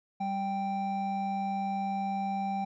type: tone pair together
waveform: triangle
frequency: 196 / 784 Hz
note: G3 / G5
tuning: 0 / 0 cents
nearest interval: 2 octaves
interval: 2400 cents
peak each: -32 / -29 dBFS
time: 0.2-2.65 s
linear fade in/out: 10 ms
effects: resampled to 16000 Hz